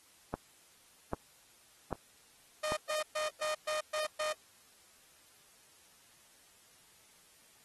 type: click train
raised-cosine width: 1 ms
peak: -20 dBFS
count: 4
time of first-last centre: 0.34-2.721 s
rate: 1.26 Hz
type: tone bursts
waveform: sawtooth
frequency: 614 Hz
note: D#5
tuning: 23 cents flat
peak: -29 dBFS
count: 7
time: 2.63-4.33 s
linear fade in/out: 10 ms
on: 140 ms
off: 120 ms
effects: white hiss -63 dBFS RMS until 7.64 s + AAC 32 kbps